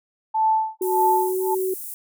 sine tone with tremolo, 878 Hz, A5, 4 cents flat, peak -15 dBFS, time 0.34-1.55 s, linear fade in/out 10 ms, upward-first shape sine, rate 1.7 Hz, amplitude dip 100%
sine tone with pitch glide, 370 to 375.6 Hz, F#4 to F#4, 0 to +26 cents, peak -21 dBFS, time 0.81-1.74 s, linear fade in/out 5 ms, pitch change +26 cents, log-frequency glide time 1.27-1.44 s
pink high-pass noise, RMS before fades -34 dBFS, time 0.82-1.94 s, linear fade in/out 0 ms, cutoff 10000 Hz, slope 24 dB/octave
effects none

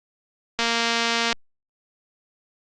click train, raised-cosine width 0.2 ms, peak -5 dBFS, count 172, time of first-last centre 0.59-1.327 s, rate 232 Hz, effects low-pass 7000 Hz 12 dB/octave + Opus 48 kbps

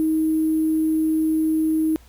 sine tone with sample-and-hold, 315.4 Hz, D#4, 24 cents sharp, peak -17 dBFS, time 0-1.96 s, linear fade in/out 0 ms, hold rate 11025 Hz, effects added 60 Hz sine -47 dBFS peak until 2.08 s + pink hiss -54 dBFS RMS until 2.08 s

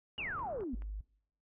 sine exponential sweep, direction down, 2960 to 220 Hz, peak -36 dBFS, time 0.18-0.75 s, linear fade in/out 5 ms
click train, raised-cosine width 0.5 ms, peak -40 dBFS, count 4, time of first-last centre 0.18-0.821 s, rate 4.68 Hz
pink low-pass noise, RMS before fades -49 dBFS, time 0.18-0.64 s, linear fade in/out 2 ms, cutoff 1400 Hz, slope 48 dB/octave
sine tone, 51 Hz, G#1, 31 cents flat, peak -37 dBFS, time 0.73-1.01 s, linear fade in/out 5 ms
effects noise-tail reverb RT60 0.7 s tail -24 dB re dry

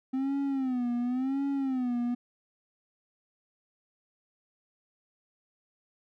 triangle tone with vibrato, 258.8 Hz, C4, 19 cents flat, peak -25 dBFS, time 0.13-2.15 s, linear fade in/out 10 ms, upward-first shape sine, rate 0.93 Hz, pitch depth 130 cents each way, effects none

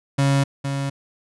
35% pulse tone pair in turn, 138.59 / 138.59 Hz, C#3 / C#3, 0 / 0 cents, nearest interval unison, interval 0 cents, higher neither, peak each -14 / -21 dBFS, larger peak first, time 0.18-0.44 / 0.64-0.9 s, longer neither, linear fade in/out 10 ms, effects resampled to 24000 Hz

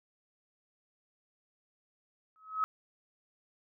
sine tone with exponential growth, 1281 Hz, E6, 50 cents flat, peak -24 dBFS, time 2.36-2.64 s, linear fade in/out 0 ms, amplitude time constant 59 ms, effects none

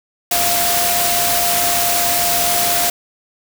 sine tone in noise, 698.5 Hz, F5, in tune, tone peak -20 dBFS, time 0.31-2.9 s, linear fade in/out 5 ms, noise white, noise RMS -17 dBFS, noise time 0.31-2.9 s, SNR -6 dB, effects none

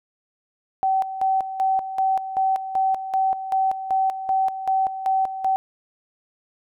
sine tone with tremolo, 766 Hz, G5, 40 cents flat, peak -17 dBFS, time 0.83-5.56 s, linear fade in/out 0 ms, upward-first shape square, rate 2.6 Hz, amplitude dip 70%, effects none

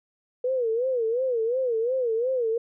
sine tone with vibrato, 483.3 Hz, B4, 38 cents flat, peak -22 dBFS, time 0.44-2.58 s, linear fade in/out 5 ms, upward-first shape sine, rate 2.8 Hz, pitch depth 150 cents each way, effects none

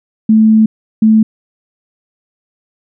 sine tone bursts at uneven times, 218.9 Hz, A3, 9 cents flat, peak -4 dBFS, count 2, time 0.29-0.66 / 1.02-1.23 s, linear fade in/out 5 ms, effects none

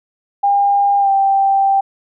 sine tone with pitch glide, 804 to 784.3 Hz, G5 to G5, +44 to +1 cents, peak -10 dBFS, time 0.43-1.81 s, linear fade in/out 10 ms, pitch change -43 cents, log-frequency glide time 0.99-1.1 s, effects none

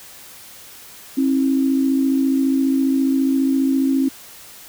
sine tone pair together, 268.4 / 323.1 Hz, C4 / E4, +44 / -35 cents, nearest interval minor third, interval 321 cents, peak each -15 / -23 dBFS, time 1.17-4.09 s, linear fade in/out 10 ms, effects white hiss -41 dBFS RMS until 4.68 s

